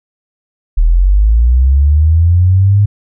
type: linear sweep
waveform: sine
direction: up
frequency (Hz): 37.51 to 103.83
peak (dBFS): -5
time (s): 0.77-2.86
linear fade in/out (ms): 10
effects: none